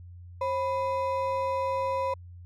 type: ring-modulated tone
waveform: triangle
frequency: 763 Hz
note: G5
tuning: 47 cents flat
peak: -21 dBFS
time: 0.41-2.14 s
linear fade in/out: 5 ms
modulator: 227 Hz
effects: added 88 Hz sine -43 dBFS peak until 2.45 s